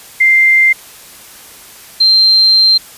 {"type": "tone pair in turn", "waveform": "sine", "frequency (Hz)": [2093, 4150], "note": ["C7", "C8"], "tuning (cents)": [0, -15], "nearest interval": "octave", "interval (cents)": 1185, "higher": "second", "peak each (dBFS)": -5, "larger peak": "neither", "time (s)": [[0.2, 0.73], [2, 2.78]], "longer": "second", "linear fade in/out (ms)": 10, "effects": ["white hiss -36 dBFS RMS until 2.97 s", "resampled to 32000 Hz"]}